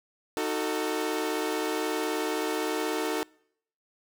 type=chord; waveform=sawtooth; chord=D# diminished; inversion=none; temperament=equal with one note detuned; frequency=311.1 / 370 / 446.1 Hz; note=D#4 / F#4 / A4; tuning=0 / 0 / +24 cents; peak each=-28 / -29 / -27 dBFS; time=0.37-3.23 s; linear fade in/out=0 ms; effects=noise-tail reverb RT60 0.7 s tail -26 dB re dry